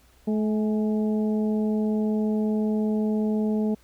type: harmonic tone with a mistuned harmonic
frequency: 214.6 Hz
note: A3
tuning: 43 cents flat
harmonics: 1 / 2 / 3 / 4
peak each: -22 / -29 / -37 / -42 dBFS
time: 0.27-3.75 s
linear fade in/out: 10 ms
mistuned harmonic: 4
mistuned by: -41 cents
effects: added 60 Hz sine -57 dBFS peak until 3.83 s + pink hiss -60 dBFS RMS until 3.83 s